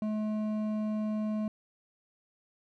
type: tone with hard clipping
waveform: triangle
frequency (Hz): 214.2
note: A3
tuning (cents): -46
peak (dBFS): -31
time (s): 0.02-1.48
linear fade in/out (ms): 2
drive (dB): 12
effects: none